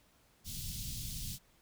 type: band-stop noise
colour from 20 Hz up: pink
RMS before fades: -41 dBFS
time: 0.44-1.39 s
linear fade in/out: 50 ms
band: 180 to 3500 Hz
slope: 24 dB/octave
effects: pink hiss -68 dBFS RMS until 1.61 s